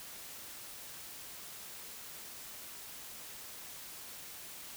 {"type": "silence", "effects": ["white hiss -48 dBFS RMS until 4.76 s"]}